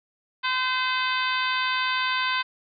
harmonic tone with a mistuned harmonic, 513 Hz, C5, 34 cents flat, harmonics 2 / 3 / 4 / 5 / 6 / 7 / 8 / 9, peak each -27 / -28 / -32 / -31 / -34 / -33 / -38 / -37 dBFS, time 0.43-2.43 s, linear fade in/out 20 ms, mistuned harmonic 8, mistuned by -38 cents, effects none

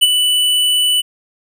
square tone with ADSR envelope, 2975 Hz, F#7, 9 cents sharp, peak -5 dBFS, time 0.01-1.02 s, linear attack 21 ms, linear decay 30 ms, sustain -7 dB, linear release 21 ms, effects none

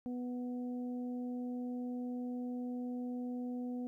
harmonic tone, 246.9 Hz, B3, in tune, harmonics 1 / 2 / 3, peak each -37 / -48 / -54 dBFS, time 0.06-3.87 s, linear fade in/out 0 ms, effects 13-bit

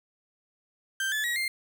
35% pulse tone with pitch steps, 1568 / 1729.8 / 1908.3 / 2105 Hz, G6 / A6 / A#6 / C7, 0 / -30 / +40 / +10 cents, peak -25 dBFS, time 1-1.48 s, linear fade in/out 2 ms, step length 120 ms, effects none

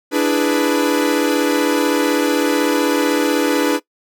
45% pulse chord, E dominant seventh, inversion third, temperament equal, 293.7 / 329.6 / 415.3 / 493.9 Hz, D4 / E4 / G#4 / B4, 0 / 0 / 0 / 0 cents, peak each -17 / -21 / -22 / -20 dBFS, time 0.11-3.8 s, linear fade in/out 50 ms, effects noise-tail reverb RT60 0.1 s tail -20 dB re dry

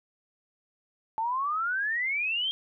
sine exponential sweep, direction up, 869 to 3239 Hz, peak -26 dBFS, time 1.18-2.51 s, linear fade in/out 0 ms, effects none

